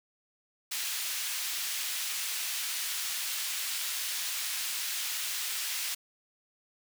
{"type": "high-pass noise", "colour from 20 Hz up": "pink", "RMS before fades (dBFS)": -34, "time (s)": [0.71, 5.95], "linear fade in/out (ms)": 10, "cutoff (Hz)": 2500, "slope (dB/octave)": 12, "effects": []}